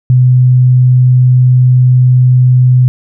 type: tone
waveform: sine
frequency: 126.4 Hz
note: B2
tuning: 41 cents sharp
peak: -3 dBFS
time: 0.1-2.88 s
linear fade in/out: 0 ms
effects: none